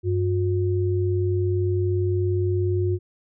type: tone pair together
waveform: sine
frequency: 96.91 / 359.6 Hz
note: G2 / F#4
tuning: -19 / -49 cents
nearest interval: octave + major seventh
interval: 2270 cents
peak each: -21 / -24 dBFS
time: 0.03-2.99 s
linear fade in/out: 50 ms
effects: none